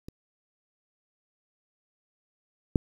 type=clicks; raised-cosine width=3 ms; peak=-27 / -8 dBFS; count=2; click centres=0.085 / 2.758 s; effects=8-bit